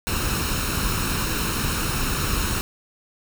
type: noise with comb filter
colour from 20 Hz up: pink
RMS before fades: -24 dBFS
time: 0.07-2.61 s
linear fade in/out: 0 ms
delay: 0.74 ms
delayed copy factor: +0.6
effects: none

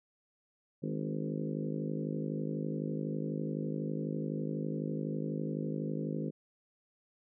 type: harmonic tone with a mistuned harmonic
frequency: 52 Hz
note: G#1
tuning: 3 cents sharp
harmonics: 3 / 4 / 5 / 6 / 7 / 8 / 9 / 10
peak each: -37 / -39 / -41 / -43 / -44 / -45 / -46 / -47 dBFS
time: 0.82-6.31 s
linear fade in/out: 20 ms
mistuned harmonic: 5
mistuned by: +36 cents
effects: none

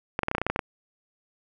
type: clicks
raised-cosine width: 0.5 ms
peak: -10 dBFS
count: 11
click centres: 0.191 / 0.233 / 0.284 / 0.314 / 0.35 / 0.382 / 0.416 / 0.466 / 0.5 / 0.561 / 0.592 s
effects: none

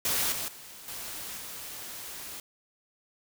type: noise with level steps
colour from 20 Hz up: white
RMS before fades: -28 / -34 / -47 / -39 / -41 dBFS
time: 0.05-2.4 s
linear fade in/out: 2 ms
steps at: 0.32 / 0.48 / 0.88 / 1.37 s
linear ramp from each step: 2 ms
effects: none

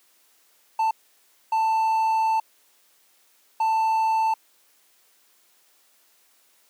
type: tone bursts at uneven times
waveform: triangle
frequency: 887 Hz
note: A5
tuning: 14 cents sharp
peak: -17 dBFS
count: 3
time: 0.79-0.91 / 1.52-2.4 / 3.6-4.34 s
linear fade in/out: 5 ms
effects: white hiss -61 dBFS RMS until 6.69 s + high-pass 300 Hz 12 dB/octave

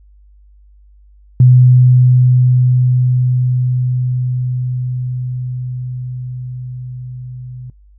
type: tone with level ramp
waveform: sine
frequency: 125.8 Hz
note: B2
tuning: 32 cents sharp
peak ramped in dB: -3 to -27 dBFS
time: 1.4-7.7 s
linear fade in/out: 2 ms
effects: noise-tail reverb RT60 0.1 s tail -20 dB re dry + added 50 Hz sine -42 dBFS peak until 7.98 s

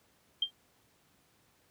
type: tone with exponential decay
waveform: sine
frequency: 3175 Hz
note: G7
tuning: 21 cents sharp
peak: -23 dBFS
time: 0.42-0.51 s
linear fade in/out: 5 ms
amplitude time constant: 19 ms
effects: pink hiss -68 dBFS RMS until 1.7 s + high-pass 80 Hz 12 dB/octave

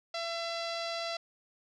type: tone with low-pass filter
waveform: sawtooth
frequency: 673 Hz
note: E5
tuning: 36 cents sharp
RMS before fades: -36 dBFS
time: 0.14-1.17 s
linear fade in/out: 5 ms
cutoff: 4600 Hz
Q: 3.4
effects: none

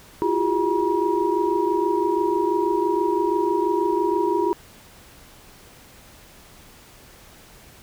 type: tone cluster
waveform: sine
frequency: 335.7 / 361.8 / 404.4 / 957 Hz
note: E4 / F#4 / G#4 / A#5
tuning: +32 / -39 / -46 / +45 cents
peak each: -24 dBFS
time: 0.22-4.53 s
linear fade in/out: 0 ms
effects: pink hiss -48 dBFS RMS until 7.82 s

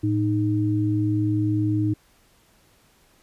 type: tone pair together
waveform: sine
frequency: 110 / 309.5 Hz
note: A2 / D#4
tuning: 0 / -9 cents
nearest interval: octave + tritone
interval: 1791 cents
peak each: -22 dBFS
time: 0.03-1.94 s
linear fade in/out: 10 ms
effects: pink hiss -59 dBFS RMS until 3.22 s + resampled to 32000 Hz

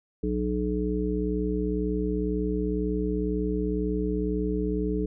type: harmonic tone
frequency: 61 Hz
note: B1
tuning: 21 cents flat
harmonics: 1 / 3 / 5 / 7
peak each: -30 / -30 / -30 / -30 dBFS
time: 0.23-5.06 s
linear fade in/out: 5 ms
effects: none

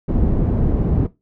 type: low-pass noise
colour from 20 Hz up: pink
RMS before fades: -17 dBFS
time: 0.08-1.07 s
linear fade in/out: 10 ms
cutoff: 310 Hz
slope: 12 dB/octave
effects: noise-tail reverb RT60 0.2 s tail -17 dB re dry

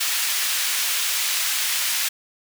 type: high-pass noise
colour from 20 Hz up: pink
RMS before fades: -23 dBFS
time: 0-2.09 s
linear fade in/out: 10 ms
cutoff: 2200 Hz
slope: 12 dB/octave
effects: none

